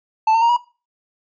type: tone with pitch steps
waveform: triangle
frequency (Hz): 880 / 906.3 / 933.4 / 961.3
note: A5 / A#5 / A#5 / B5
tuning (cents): 0 / -49 / +2 / -47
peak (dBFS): -10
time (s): 0.27-0.566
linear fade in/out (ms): 5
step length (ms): 74
effects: noise-tail reverb RT60 0.3 s tail -17 dB re dry + resampled to 16000 Hz